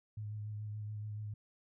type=tone with vibrato; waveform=sine; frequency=105.8 Hz; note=G#2; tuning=33 cents sharp; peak=-39 dBFS; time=0.17-1.34 s; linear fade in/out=5 ms; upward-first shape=sine; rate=7 Hz; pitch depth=23 cents each way; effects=none